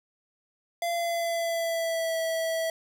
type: tone with pitch glide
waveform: square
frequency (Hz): 685 to 652.9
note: F5 to E5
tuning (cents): -34 to -17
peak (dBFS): -27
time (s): 0.82-2.7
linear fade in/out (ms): 2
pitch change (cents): -83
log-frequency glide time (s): 0.92-2.18
effects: none